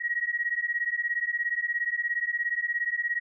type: beating tone pair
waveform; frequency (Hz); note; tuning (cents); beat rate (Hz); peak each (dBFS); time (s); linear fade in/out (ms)
sine; 1893 / 1910; A#6 / A#6; +26 / +42; 17; -29; 0-3.2; 20
effects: none